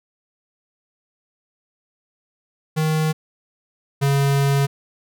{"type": "tone pair in turn", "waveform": "square", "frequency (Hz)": [156.5, 139.43], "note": ["D#3", "C#3"], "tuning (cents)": [10, 10], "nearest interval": "major second", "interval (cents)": 200, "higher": "first", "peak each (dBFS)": [-18, -16], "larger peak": "second", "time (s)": [[2.76, 3.13], [4.01, 4.67]], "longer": "second", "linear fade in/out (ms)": 20, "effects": []}